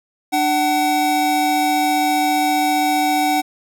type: tone pair together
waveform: square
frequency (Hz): 297.5 / 754.9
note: D4 / F#5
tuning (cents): +22 / +35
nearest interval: octave + major third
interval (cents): 1613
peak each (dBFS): -21 / -17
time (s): 0.32-3.42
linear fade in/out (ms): 20
effects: none